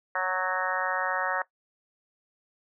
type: harmonic tone with a mistuned harmonic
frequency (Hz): 184.8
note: F#3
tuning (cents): -2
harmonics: 3 / 4 / 5 / 6 / 7 / 8 / 9 / 10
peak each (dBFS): -34 / -34 / -34 / -34 / -34 / -34 / -34 / -34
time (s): 0.15-1.42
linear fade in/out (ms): 2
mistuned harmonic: 8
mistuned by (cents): +18
effects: noise-tail reverb RT60 0.1 s tail -18 dB re dry